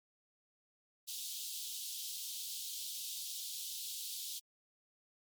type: high-pass noise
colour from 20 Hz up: pink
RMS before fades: -43 dBFS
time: 1.07-4.4 s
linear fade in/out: 20 ms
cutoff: 3200 Hz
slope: 48 dB/octave
effects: MP3 96 kbps